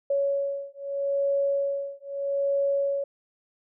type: beating tone pair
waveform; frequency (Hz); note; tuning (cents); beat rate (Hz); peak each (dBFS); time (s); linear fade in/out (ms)
sine; 558 / 558.79; C#5 / C#5; +11 / +14; 0.79; -27; 0.1-3.04; 5
effects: none